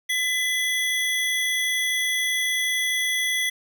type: tone pair together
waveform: square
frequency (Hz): 2006 / 3367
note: B6 / G#7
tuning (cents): +26 / +23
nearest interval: major sixth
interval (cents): 897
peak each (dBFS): -24 / -27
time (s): 0.09-3.5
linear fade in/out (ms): 10
effects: none